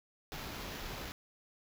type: noise with sample-and-hold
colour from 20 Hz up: pink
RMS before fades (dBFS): -43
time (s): 0.32-1.12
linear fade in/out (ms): 0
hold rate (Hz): 8820
effects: none